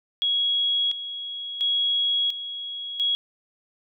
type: tone with tremolo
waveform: sine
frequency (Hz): 3322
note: G#7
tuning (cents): 0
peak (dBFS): -20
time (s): 0.22-3.15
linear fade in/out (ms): 0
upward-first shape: square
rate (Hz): 0.72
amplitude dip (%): 70
effects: none